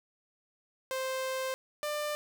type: tone pair in turn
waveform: sawtooth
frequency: 523.3 / 595.7 Hz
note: C5 / D5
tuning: 0 / +24 cents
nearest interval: major second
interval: 224 cents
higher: second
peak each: -28 dBFS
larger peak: neither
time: 0.91-1.54 / 1.83-2.15 s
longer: first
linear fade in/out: 0 ms
effects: none